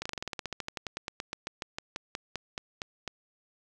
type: slowing click train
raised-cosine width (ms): 0.2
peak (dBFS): -17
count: 28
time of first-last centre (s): 0.02-3.077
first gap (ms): 35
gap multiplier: 1.08
effects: none